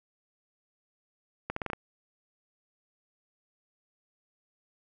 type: accelerating click train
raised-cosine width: 0.5 ms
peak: -17 dBFS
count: 6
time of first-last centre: 1.5-1.733 s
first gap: 64 ms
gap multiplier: 0.84
effects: none